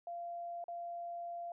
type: tone with dropouts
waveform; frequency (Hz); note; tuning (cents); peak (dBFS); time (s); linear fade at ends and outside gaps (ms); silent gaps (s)
sine; 690; F5; -21; -40; 0.07-1.52; 2; 0.641-0.682
effects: none